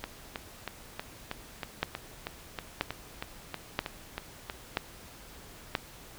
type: two click trains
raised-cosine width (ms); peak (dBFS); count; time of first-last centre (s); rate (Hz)
0.3; -11 / -18; 5 / 15; 1.83-5.752 / 0.04-4.499; 1.02 / 3.14
effects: pink hiss -50 dBFS RMS until 6.18 s